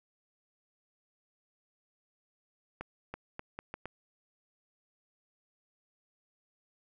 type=accelerating click train; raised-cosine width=0.5 ms; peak=-24 dBFS; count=6; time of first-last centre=2.81-3.856 s; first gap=330 ms; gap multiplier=0.77; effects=none